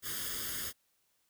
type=noise with comb filter; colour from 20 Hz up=white; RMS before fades=-38 dBFS; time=0.02-0.73 s; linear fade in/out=50 ms; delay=0.6 ms; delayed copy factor=+0.8; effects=white hiss -75 dBFS RMS until 1.29 s